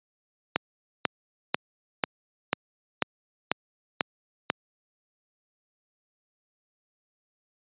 click train, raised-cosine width 0.3 ms, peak -5 dBFS, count 9, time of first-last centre 0.56-4.501 s, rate 2.03 Hz, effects high-pass 150 Hz 12 dB/octave + resampled to 8000 Hz

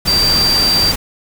sine tone in noise, 4699 Hz, D8, in tune, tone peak -11 dBFS, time 0.07-0.92 s, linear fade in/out 10 ms, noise pink, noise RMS -19 dBFS, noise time 0.05-0.96 s, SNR +5 dB, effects none

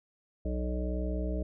harmonic tone, 61.74 Hz, B1, in tune, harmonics 1 / 3 / 5 / 7 / 9 / 10, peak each -31 / -38 / -39 / -42 / -44 / -41 dBFS, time 0.45-1.43 s, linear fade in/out 5 ms, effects none

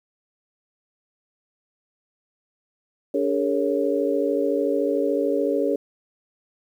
sine tone cluster, 287.1 / 404.8 / 458.4 / 555 Hz, D4 / G#4 / A#4 / C#5, -39 / -44 / -29 / +2 cents, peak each -25 dBFS, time 3.14-5.76 s, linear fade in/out 5 ms, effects 9-bit

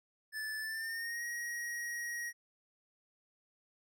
square tone with pitch glide, 1746 to 1893.1 Hz, A6 to A#6, -14 to +26 cents, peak -38 dBFS, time 0.32-2.33 s, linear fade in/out 50 ms, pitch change +140 cents, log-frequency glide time 0.61-1.24 s, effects none

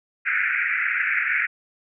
white band-pass noise, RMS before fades -23 dBFS, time 0.25-1.47 s, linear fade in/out 20 ms, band 1400 to 2400 Hz, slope 96 dB/octave, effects none

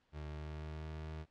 30% pulse tone with pitch glide, 75.5 to 78.12 Hz, D2 to D#2, +48 to +8 cents, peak -40 dBFS, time 0.12-1.26 s, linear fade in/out 50 ms, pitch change +60 cents, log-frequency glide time 0.26-0.88 s, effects pink hiss -75 dBFS RMS until 1.3 s + low-pass 4000 Hz 12 dB/octave

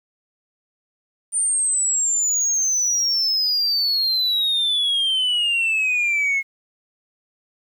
sine exponential sweep, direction down, 9110 to 2157 Hz, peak -15 dBFS, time 1.32-6.43 s, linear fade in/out 50 ms, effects tanh soft clip ceiling -16 dBFS + 9-bit

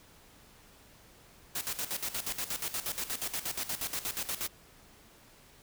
white noise with tremolo, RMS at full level -34 dBFS, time 1.55-4.48 s, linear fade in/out 5 ms, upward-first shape square, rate 8.4 Hz, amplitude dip 75%, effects pink hiss -58 dBFS RMS until 5.62 s

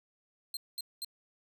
sawtooth tone bursts, 4167 Hz, C8, 8 cents flat, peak -33 dBFS, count 3, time 0.54-1.047 s, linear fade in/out 2 ms, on 29 ms, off 210 ms, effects none

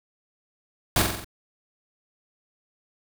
pink noise with echo, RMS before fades -20 dBFS, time 0.96-1.02 s, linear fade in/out 2 ms, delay 45 ms, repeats 5, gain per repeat -4 dB, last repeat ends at 1.245 s, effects none

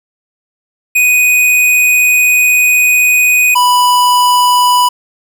square tone pair in turn, 2489 / 987.8 Hz, D#7 / B5, 0 / 0 cents, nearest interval octave + major third, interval 1600 cents, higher first, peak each -7 dBFS, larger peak neither, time 0.95-3.55 / 3.55-4.89 s, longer first, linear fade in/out 10 ms, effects 8-bit

